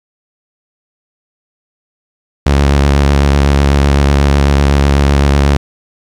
sawtooth tone with vibrato, 70.4 Hz, C#2, 27 cents sharp, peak -3 dBFS, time 2.46-5.57 s, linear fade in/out 5 ms, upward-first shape square, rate 8 Hz, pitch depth 22 cents each way, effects low-pass 7000 Hz 12 dB/octave + 7-bit

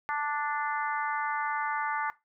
harmonic tone, 293.7 Hz, D4, in tune, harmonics 3 / 4 / 5 / 6 / 7, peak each -32 / -34 / -36 / -38 / -39 dBFS, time 0.09-2.1 s, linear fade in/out 0 ms, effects noise-tail reverb RT60 0.2 s tail -17 dB re dry

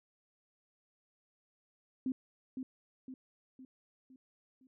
sine tone with echo, 259.6 Hz, C4, 13 cents flat, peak -31 dBFS, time 2.06-2.12 s, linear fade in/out 2 ms, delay 510 ms, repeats 5, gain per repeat -6 dB, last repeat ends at 4.67 s, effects none

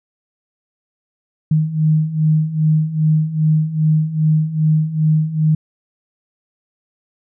sine beating tone pair, 154.1 / 156.6 Hz, D#3 / D#3, -16 / +11 cents, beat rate 2.5 Hz, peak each -18 / -14 dBFS, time 1.51-5.55 s, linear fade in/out 5 ms, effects none

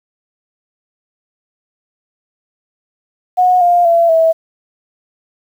sine tone with pitch steps, 729 / 702.1 / 676.3 / 651.3 Hz, F#5 / F5 / E5 / E5, -26 / +9 / +44 / -21 cents, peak -7 dBFS, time 3.37-4.33 s, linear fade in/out 20 ms, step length 240 ms, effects 7-bit

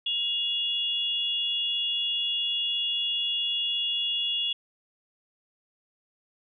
sine tone pair together, 2839 / 3376 Hz, F7 / G#7, +28 / +28 cents, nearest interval minor third, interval 300 cents, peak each -28 dBFS, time 0.06-4.53 s, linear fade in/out 5 ms, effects none

